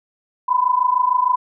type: tone pair together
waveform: sine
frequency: 987.8 / 1014.4 Hz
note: B5 / B5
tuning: 0 / +46 cents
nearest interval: unison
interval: 46 cents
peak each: -17 dBFS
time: 0.48-1.36 s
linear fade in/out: 10 ms
effects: none